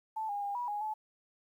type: tone with pitch steps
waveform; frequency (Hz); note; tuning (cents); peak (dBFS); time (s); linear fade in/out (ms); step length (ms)
sine; 877 / 814 / 807 / 971 / 828 / 862; A5 / G#5 / G#5 / B5 / G#5 / A5; -6 / -35 / -50 / -30 / -5 / -36; -33; 0.16-0.94; 10; 130
effects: 11-bit